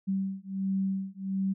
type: beating tone pair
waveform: sine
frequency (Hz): 192.2 / 193.6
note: G3 / G3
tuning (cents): -34 / -21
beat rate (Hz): 1.4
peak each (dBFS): -31 / -31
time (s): 0.07-1.54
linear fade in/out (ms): 20
effects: none